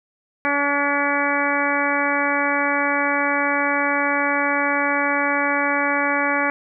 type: harmonic tone with a mistuned harmonic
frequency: 284.9 Hz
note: C#4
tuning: 48 cents sharp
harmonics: 1 / 2 / 3 / 4 / 5 / 6 / 7 / 8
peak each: -26 / -26 / -26 / -26 / -26 / -26 / -26 / -26 dBFS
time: 0.45-6.5 s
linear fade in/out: 0 ms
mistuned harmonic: 5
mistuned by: +18 cents
effects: none